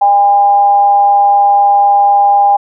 sine tone with amplitude modulation, 808 Hz, G#5, 48 cents flat, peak -3 dBFS, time 0.01-2.57 s, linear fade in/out 10 ms, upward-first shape sine, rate 208 Hz, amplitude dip 40%, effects none

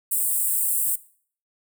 pink high-pass noise, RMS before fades -23 dBFS, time 0.11-0.96 s, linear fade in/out 10 ms, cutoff 7900 Hz, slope 96 dB/octave, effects noise-tail reverb RT60 0.5 s tail -19 dB re dry

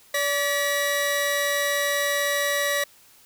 sawtooth tone pair together, 575 / 1934.1 Hz, D5 / B6, -37 / -37 cents, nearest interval octave + major sixth, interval 2100 cents, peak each -21 dBFS, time 0.14-2.84 s, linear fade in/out 5 ms, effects white hiss -54 dBFS RMS until 3.25 s

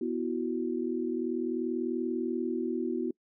sine chord, B suspended fourth, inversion none, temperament equal, 246.9 / 329.6 / 370 Hz, B3 / E4 / F#4, 0 / 0 / 0 cents, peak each -33 dBFS, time 0.01-3.11 s, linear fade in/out 5 ms, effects noise-tail reverb RT60 0.1 s tail -25 dB re dry

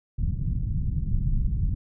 pink low-pass noise, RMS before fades -25 dBFS, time 0.18-1.75 s, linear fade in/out 10 ms, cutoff 160 Hz, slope 24 dB/octave, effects none

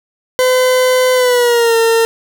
40% pulse tone with pitch glide, 509 to 456.1 Hz, C5 to A#4, -48 to -38 cents, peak -8 dBFS, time 0.39-2.05 s, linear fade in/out 0 ms, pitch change -190 cents, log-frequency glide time 1.14-1.76 s, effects none

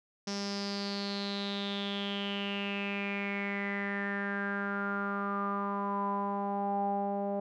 sawtooth tone with low-pass filter sweep, 200.4 Hz, G3, 38 cents sharp, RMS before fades -34 dBFS, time 0.27-7.4 s, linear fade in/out 5 ms, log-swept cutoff 5500 to 680 Hz, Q 8.2, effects none

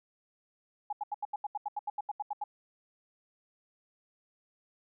sine tone bursts, 830.6 Hz, G#5, in tune, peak -31 dBFS, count 15, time 0.9-2.44 s, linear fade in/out 5 ms, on 28 ms, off 80 ms, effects none

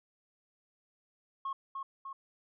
sine tone with echo, 1087 Hz, C#6, 34 cents flat, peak -32 dBFS, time 1.45-1.53 s, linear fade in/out 5 ms, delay 300 ms, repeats 2, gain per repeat -4 dB, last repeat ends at 2.13 s, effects tanh soft clip ceiling -31 dBFS

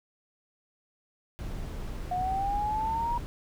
brown noise, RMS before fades -36 dBFS, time 1.39-3.26 s, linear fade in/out 0 ms
sine linear sweep, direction up, 717 to 957 Hz, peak -27 dBFS, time 2.11-3.18 s, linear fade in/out 5 ms
effects none

